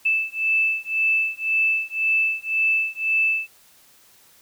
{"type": "beating tone pair", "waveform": "sine", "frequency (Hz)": [2633, 2634.9], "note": ["E7", "E7"], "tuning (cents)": [-3, -1], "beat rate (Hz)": 1.9, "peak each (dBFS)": -22, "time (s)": [0.05, 3.48], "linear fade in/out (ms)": 10, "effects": ["white hiss -54 dBFS RMS until 4.41 s"]}